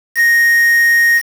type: tone with quantisation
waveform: triangle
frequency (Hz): 1864.7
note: A#6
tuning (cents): 0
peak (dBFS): -6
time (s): 0.15-1.22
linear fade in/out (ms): 50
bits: 4
effects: none